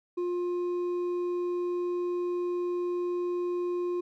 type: tone with hard clipping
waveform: sine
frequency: 353.6 Hz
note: F4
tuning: 22 cents sharp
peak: -29 dBFS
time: 0.17-4.01 s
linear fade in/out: 10 ms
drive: 4 dB
effects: none